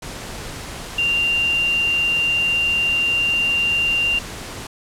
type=tone in noise; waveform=sine; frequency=2781 Hz; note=F7; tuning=8 cents flat; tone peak=-16 dBFS; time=0.98-4.19 s; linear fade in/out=5 ms; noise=pink; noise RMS=-32 dBFS; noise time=0.02-4.67 s; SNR=+13 dB; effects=low-pass 10000 Hz 12 dB/octave